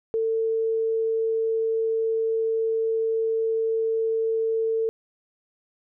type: tone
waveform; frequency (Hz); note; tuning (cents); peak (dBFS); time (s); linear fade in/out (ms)
sine; 448.2; A4; +32; -21; 0.14-4.89; 0
effects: none